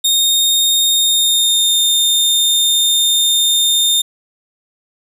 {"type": "tone with pitch glide", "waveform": "sawtooth", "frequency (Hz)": [3690, 3637], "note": ["A#7", "A#7"], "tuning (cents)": [-18, -43], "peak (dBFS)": -8, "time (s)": [0.04, 4.02], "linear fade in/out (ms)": 10, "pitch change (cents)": -25, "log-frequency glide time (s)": [0.92, 1.82], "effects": []}